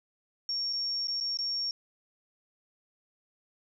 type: tone with dropouts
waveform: sine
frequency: 5520 Hz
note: F8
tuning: 21 cents flat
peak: -29 dBFS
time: 0.49-1.71 s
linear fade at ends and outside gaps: 1 ms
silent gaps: 0.728-0.732 / 1.072-1.082 / 1.202-1.209 / 1.372-1.388 s
effects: 11-bit